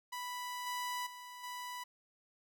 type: tone with level steps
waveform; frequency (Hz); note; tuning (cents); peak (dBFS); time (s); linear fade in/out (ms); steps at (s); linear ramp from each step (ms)
sawtooth; 987.8; B5; 0; -36 / -33 / -44 / -38; 0.12-1.84; 10; 0.66 / 1.06 / 1.43; 10
effects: none